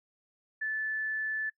sine tone, 1745 Hz, A6, 15 cents flat, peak -30 dBFS, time 0.61-1.5 s, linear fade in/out 10 ms, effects noise-tail reverb RT60 0.1 s tail -22 dB re dry

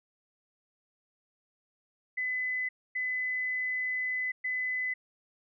sine tone bursts at uneven times, 2012 Hz, B6, 32 cents sharp, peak -29 dBFS, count 3, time 2.17-2.69 / 2.95-4.32 / 4.44-4.94 s, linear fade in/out 10 ms, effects none

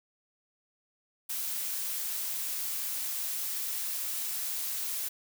blue noise, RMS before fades -34 dBFS, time 1.29-5.09 s, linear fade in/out 10 ms, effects none

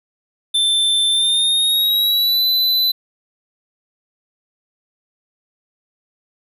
square tone with pitch glide, 3549 to 4007 Hz, A7 to B7, +14 to +24 cents, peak -14 dBFS, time 0.54-2.92 s, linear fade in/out 10 ms, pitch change +210 cents, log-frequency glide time 1.1-2.44 s, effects none

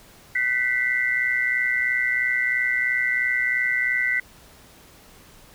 sine tone cluster, 1518 / 1971 / 2094 Hz, F#6 / B6 / C7, +44 / -4 / +1 cents, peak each -29 / -21 / -27 dBFS, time 0.35-4.2 s, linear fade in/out 5 ms, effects pink hiss -50 dBFS RMS until 5.54 s

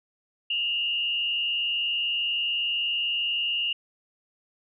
sine tone with frequency modulation, 2829 Hz, F7, 22 cents sharp, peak -24 dBFS, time 0.5-3.73 s, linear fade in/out 5 ms, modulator 111 Hz, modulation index 0.76, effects none

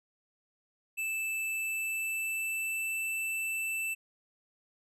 square tone with pitch glide, 2637 to 2654 Hz, E7 to E7, 0 to +11 cents, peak -32 dBFS, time 0.97-3.95 s, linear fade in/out 20 ms, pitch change +11 cents, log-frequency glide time 1.49-2.98 s, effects none

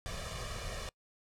pink noise with comb filter, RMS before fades -40 dBFS, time 0.06-0.89 s, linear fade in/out 0 ms, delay 1.7 ms, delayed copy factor +0.8, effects noise-tail reverb RT60 0.1 s tail -25 dB re dry + low-pass 8000 Hz 12 dB/octave

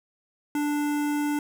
square tone with notch filter, 293.7 Hz, D4, in tune, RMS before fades -26 dBFS, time 0.55-1.39 s, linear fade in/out 2 ms, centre 4200 Hz, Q 1.2, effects none

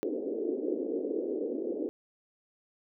white band-pass noise, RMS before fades -33 dBFS, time 0.03-1.89 s, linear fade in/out 0 ms, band 270 to 480 Hz, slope 48 dB/octave, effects none

